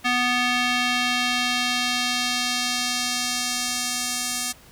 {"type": "tone with band-pass filter sweep", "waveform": "square", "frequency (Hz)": 246.9, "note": "B3", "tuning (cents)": 0, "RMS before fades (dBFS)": -24, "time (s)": [0.04, 4.53], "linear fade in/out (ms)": 20, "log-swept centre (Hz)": [2300, 7800], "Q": 1.1, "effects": ["pink hiss -50 dBFS RMS until 4.71 s"]}